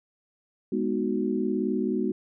sine chord, G# minor seventh, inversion none, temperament equal, 207.7 / 246.9 / 311.1 / 370 Hz, G#3 / B3 / D#4 / F#4, 0 / 0 / 0 / 0 cents, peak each -29 / -29 / -31 / -29 dBFS, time 0.72-2.12 s, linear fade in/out 5 ms, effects none

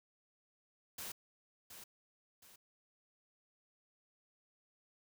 white noise with echo, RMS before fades -45 dBFS, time 0.98-1.12 s, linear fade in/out 5 ms, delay 720 ms, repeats 2, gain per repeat -8 dB, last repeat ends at 2.56 s, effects none

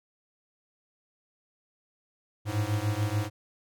square beating tone pair, 101.8 / 108.7 Hz, G#2 / A2, -34 / -21 cents, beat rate 6.9 Hz, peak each -30 dBFS, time 2.45-3.3 s, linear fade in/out 50 ms, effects none

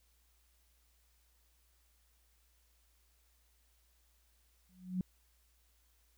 sine tone with exponential growth, 183.5 Hz, F#3, 14 cents flat, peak -29 dBFS, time 4.69-5.01 s, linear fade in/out 2 ms, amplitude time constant 69 ms, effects added 58 Hz sine -70 dBFS peak until 6.17 s + white hiss -74 dBFS RMS until 6.17 s

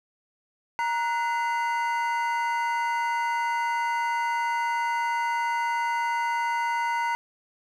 triangle tone cluster, 937 / 1474 / 2040 Hz, A#5 / F#6 / C7, +9 / -7 / -44 cents, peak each -23 / -32 / -31 dBFS, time 0.79-7.15 s, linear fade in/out 0 ms, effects none

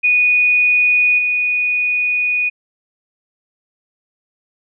sine tone with level steps, 2470 Hz, D#7, 13 cents flat, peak -10 / -14 dBFS, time 0.03-2.5 s, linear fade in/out 20 ms, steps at 1.18 s, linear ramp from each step 10 ms, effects none

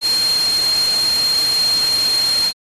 sine tone in noise, 4212 Hz, C8, 11 cents sharp, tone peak -14 dBFS, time 0.01-2.53 s, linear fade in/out 50 ms, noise white, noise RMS -25 dBFS, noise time 0.01-2.53 s, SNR +8 dB, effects AAC 32 kbps

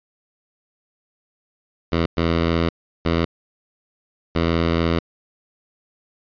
10% pulse tone bursts at uneven times, 83.5 Hz, E2, 23 cents sharp, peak -9 dBFS, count 4, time 1.92-2.06 / 2.17-2.69 / 3.05-3.25 / 4.35-4.99 s, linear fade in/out 5 ms, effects resampled to 11025 Hz

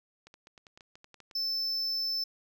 clicks, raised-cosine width 0.2 ms, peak -34 dBFS, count 12, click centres 0.27 / 0.341 / 0.471 / 0.578 / 0.668 / 0.775 / 0.808 / 0.955 / 1.044 / 1.143 / 1.203 / 1.312 s
triangle tone, 5280 Hz, E8, 2 cents sharp, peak -28 dBFS, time 1.35-2.24 s, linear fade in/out 5 ms
effects none

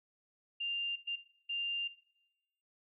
sine tone bursts at uneven times, 2794 Hz, F7, in tune, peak -34 dBFS, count 3, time 0.6-0.96 / 1.07-1.16 / 1.49-1.88 s, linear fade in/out 10 ms, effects noise-tail reverb RT60 0.9 s tail -17 dB re dry

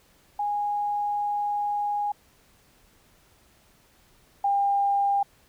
sine tone pair in turn, 824 / 801 Hz, G#5 / G5, -14 / +37 cents, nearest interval unison, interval 49 cents, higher first, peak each -24 / -20 dBFS, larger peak second, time 0.39-2.12 / 4.44-5.23 s, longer first, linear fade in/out 5 ms, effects pink hiss -60 dBFS RMS until 5.48 s

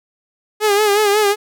sawtooth tone with vibrato, 415.3 Hz, G#4, in tune, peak -8 dBFS, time 0.6-1.36 s, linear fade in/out 50 ms, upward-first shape sine, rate 5.5 Hz, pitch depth 66 cents each way, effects none

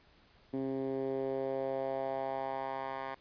10% pulse tone with band-pass filter sweep, 134 Hz, C3, 42 cents sharp, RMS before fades -36 dBFS, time 0.53-3.15 s, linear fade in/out 10 ms, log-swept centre 290 to 1200 Hz, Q 2.3, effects pink hiss -64 dBFS RMS until 3.2 s + resampled to 11025 Hz

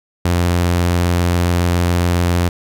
sawtooth tone with vibrato, 87.31 Hz, F2, in tune, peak -9 dBFS, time 0.25-2.49 s, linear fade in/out 5 ms, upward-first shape sine, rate 20 Hz, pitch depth 44 cents each way, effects none

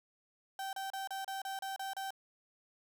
35% pulse tone bursts, 776 Hz, G5, 18 cents flat, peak -36 dBFS, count 9, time 0.59-2.106 s, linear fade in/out 2 ms, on 140 ms, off 32 ms, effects none

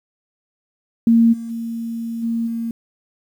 sine tone with level steps, 230 Hz, A#3, 23 cents flat, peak -9 / -26 / -23 / -18 / -21 dBFS, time 1.07-2.71 s, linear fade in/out 2 ms, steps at 1.32 / 1.49 / 2.22 / 2.46 s, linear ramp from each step 20 ms, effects 8-bit

